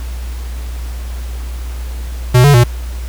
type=tone with pitch steps; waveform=square; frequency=124.3 / 143.7 / 120.8 Hz; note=B2 / D3 / B2; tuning=+12 / -37 / -38 cents; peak=-5 dBFS; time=2.34-2.64 s; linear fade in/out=10 ms; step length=100 ms; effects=added 60 Hz sine -20 dBFS peak until 3.08 s + pink hiss -36 dBFS RMS until 3.08 s